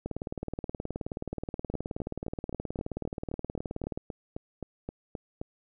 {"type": "two click trains", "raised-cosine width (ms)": 2, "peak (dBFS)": [-22, -20], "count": [15, 75], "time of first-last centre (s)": [[1.74, 5.415], [0.06, 3.975]], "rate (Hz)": [3.81, 18.9], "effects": []}